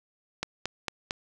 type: click train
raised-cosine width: 0.2 ms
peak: -12 dBFS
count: 4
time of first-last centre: 0.43-1.109 s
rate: 4.42 Hz
effects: none